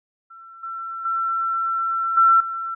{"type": "tone with level steps", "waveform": "sine", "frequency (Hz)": 1346, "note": "E6", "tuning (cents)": 36, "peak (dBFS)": [-40, -28, -20, -11, -25], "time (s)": [0.3, 2.75], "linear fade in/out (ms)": 10, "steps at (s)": [0.63, 1.05, 2.17, 2.4], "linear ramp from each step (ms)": 5, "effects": []}